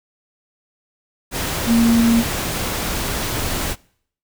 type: tone in noise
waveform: sine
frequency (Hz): 231.6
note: A#3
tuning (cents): -11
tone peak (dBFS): -11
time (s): 1.66-2.24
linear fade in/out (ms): 50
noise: pink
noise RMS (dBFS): -23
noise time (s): 1.31-3.76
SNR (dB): +9
effects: noise-tail reverb RT60 0.6 s tail -24 dB re dry